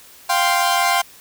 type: chord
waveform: sawtooth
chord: F suspended second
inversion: none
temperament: equal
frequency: 698.5 / 784 / 1046.5 Hz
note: F5 / G5 / C6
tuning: 0 / 0 / 0 cents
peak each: -16 dBFS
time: 0.29-1.02 s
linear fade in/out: 10 ms
effects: white hiss -45 dBFS RMS until 1.2 s